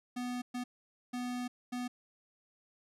square tone bursts at uneven times, 246.9 Hz, B3, in tune, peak -36 dBFS, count 4, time 0.16-0.42 / 0.54-0.64 / 1.13-1.48 / 1.72-1.88 s, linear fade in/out 10 ms, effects low-pass 11000 Hz 12 dB/octave

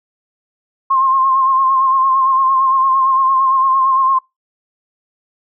sine tone with vibrato, 1063 Hz, C6, 27 cents sharp, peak -10 dBFS, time 0.9-4.19 s, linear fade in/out 10 ms, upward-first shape sine, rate 8.8 Hz, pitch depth 37 cents each way, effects noise-tail reverb RT60 0.2 s tail -23 dB re dry

